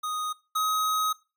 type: tone pair in turn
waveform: square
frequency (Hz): 1244.5 / 1264.8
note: D#6 / D#6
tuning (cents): 0 / +28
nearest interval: unison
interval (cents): 28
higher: second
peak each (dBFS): -29 / -24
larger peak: second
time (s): 0.03-0.33 / 0.55-1.13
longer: second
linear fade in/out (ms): 10
effects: noise-tail reverb RT60 0.3 s tail -20 dB re dry + MP3 96 kbps